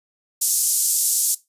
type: band-pass noise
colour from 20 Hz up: pink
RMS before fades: -20 dBFS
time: 0.41-1.35 s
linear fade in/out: 10 ms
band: 6600 to 13000 Hz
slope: 24 dB/octave
effects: noise-tail reverb RT60 0.2 s tail -18 dB re dry + resampled to 32000 Hz